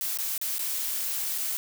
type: noise with dropouts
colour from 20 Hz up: blue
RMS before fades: -30 dBFS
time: 0.01-1.57 s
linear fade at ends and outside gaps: 0 ms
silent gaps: 0.174-0.187 / 0.378-0.414 / 0.583-0.593 / 1.379-1.383 s
effects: none